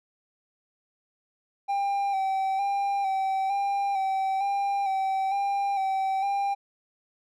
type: tone with vibrato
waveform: triangle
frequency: 784 Hz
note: G5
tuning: in tune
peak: -22 dBFS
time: 1.68-6.55 s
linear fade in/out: 20 ms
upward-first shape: square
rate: 1.1 Hz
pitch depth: 30 cents each way
effects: none